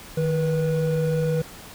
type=tone pair together; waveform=triangle; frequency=155.56 / 486.8 Hz; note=D#3 / B4; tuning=0 / -25 cents; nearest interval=octave + minor sixth; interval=1975 cents; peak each=-20 / -22 dBFS; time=0.17-1.42 s; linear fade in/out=5 ms; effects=pink hiss -42 dBFS RMS until 1.74 s